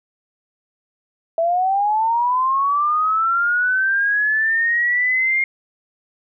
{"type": "linear sweep", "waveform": "sine", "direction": "up", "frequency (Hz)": [653, 2134], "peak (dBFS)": -15, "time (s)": [1.38, 5.44], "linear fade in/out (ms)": 2, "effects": []}